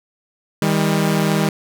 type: tone pair together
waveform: sawtooth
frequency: 158.5 / 200.1 Hz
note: D#3 / G3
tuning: +32 / +36 cents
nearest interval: major third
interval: 404 cents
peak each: -14 dBFS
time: 0.62-1.49 s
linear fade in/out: 2 ms
effects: none